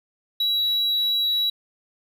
triangle tone, 3899 Hz, B7, 23 cents flat, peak -18 dBFS, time 0.4-1.5 s, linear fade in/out 5 ms, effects none

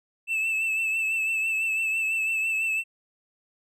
triangle tone with vibrato, 2637 Hz, E7, in tune, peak -22 dBFS, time 0.27-2.84 s, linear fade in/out 50 ms, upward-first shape triangle, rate 6 Hz, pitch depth 41 cents each way, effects none

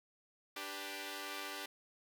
5% pulse chord, G major, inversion second, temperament equal, 293.7 / 392 / 493.9 Hz, D4 / G4 / B4, 0 / 0 / 0 cents, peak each -35 / -34 / -38 dBFS, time 0.56-1.66 s, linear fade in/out 5 ms, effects none

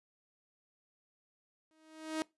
sawtooth tone with exponential growth, 315.2 Hz, D#4, 23 cents sharp, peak -27 dBFS, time 1.71-2.22 s, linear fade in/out 0 ms, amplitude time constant 110 ms, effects noise-tail reverb RT60 0.2 s tail -22 dB re dry + resampled to 24000 Hz

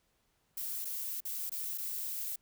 violet noise with dropouts, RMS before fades -38 dBFS, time 0.57-2.36 s, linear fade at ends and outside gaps 5 ms, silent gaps 0.848-0.852 / 1.205-1.251 / 1.496-1.517 / 1.777-1.782 s, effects pink hiss -75 dBFS RMS until 2.41 s

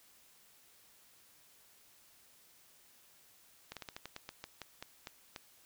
slowing click train, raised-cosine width 0.2 ms, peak -26 dBFS, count 13, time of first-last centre 3.72-5.362 s, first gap 47 ms, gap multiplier 1.18, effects white hiss -64 dBFS RMS until 5.65 s

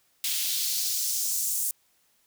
white noise with high-pass filter sweep, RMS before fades -28 dBFS, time 0.24-1.71 s, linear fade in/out 2 ms, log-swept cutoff 3100 to 8400 Hz, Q 1.7, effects white hiss -67 dBFS RMS until 2.26 s

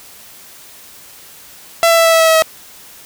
sawtooth tone with pitch steps, 670 / 665.8 / 661.5 / 657.3 / 653.2 / 649 / 644.9 / 640.9 Hz, E5 / E5 / E5 / E5 / E5 / E5 / E5 / E5, +28 / +17 / +6 / -5 / -16 / -27 / -38 / -49 cents, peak -4 dBFS, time 1.83-2.422 s, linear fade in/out 0 ms, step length 74 ms, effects white hiss -39 dBFS RMS until 3.05 s

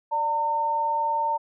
sine tone pair together, 585.9 / 910 Hz, D5 / A#5, -4 / -42 cents, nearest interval minor sixth, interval 762 cents, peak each -32 / -22 dBFS, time 0.11-1.38 s, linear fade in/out 20 ms, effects none

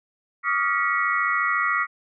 sine tone cluster, 1144 / 1238 / 1398 / 1936 / 2210 Hz, D6 / D#6 / F6 / B6 / C#7, -46 / -9 / +1 / -35 / -6 cents, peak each -28 / -26 / -27 / -24 / -29 dBFS, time 0.43-1.87 s, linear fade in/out 50 ms, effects none

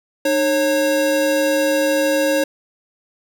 square tone pair together, 304.8 / 546 Hz, D#4 / C#5, -36 / -26 cents, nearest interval minor seventh, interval 1010 cents, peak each -21 / -17 dBFS, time 0.25-2.44 s, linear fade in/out 5 ms, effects none

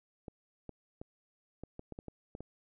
clicks, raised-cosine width 2 ms, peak -30 dBFS, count 10, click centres 0.282 / 0.693 / 1.015 / 1.636 / 1.794 / 1.923 / 1.989 / 2.083 / 2.351 / 2.406 s, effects none

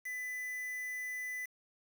triangle tone with quantisation, 2000 Hz, B6, 21 cents sharp, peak -36 dBFS, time 0.05-1.46 s, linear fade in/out 10 ms, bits 8, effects none

